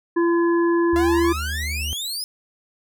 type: harmonic tone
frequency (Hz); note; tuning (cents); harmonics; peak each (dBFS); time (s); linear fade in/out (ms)
340; F4; -46; 1 / 3 / 5; -16 / -26 / -30; 0.16-1.33; 10
type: tone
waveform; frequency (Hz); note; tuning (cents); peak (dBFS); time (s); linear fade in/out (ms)
triangle; 75.3; D2; +44; -24; 0.93-1.93; 0
type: exponential sweep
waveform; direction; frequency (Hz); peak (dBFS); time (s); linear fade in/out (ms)
sawtooth; up; 675 to 5190; -23; 0.96-2.24; 0
effects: none